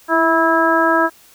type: harmonic tone with a mistuned harmonic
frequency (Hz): 326.3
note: E4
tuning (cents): -18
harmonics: 1 / 2 / 3 / 4 / 5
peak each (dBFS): -18 / -18 / -18 / -18 / -18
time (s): 0.08-1.1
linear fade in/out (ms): 50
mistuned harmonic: 1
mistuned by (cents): +25
effects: white hiss -48 dBFS RMS until 1.34 s